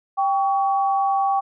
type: tone pair together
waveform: sine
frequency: 787 / 1127.4 Hz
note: G5 / C#6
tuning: +7 / +29 cents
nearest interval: tritone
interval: 622 cents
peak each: -18 / -24 dBFS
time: 0.17-1.41 s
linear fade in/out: 20 ms
effects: none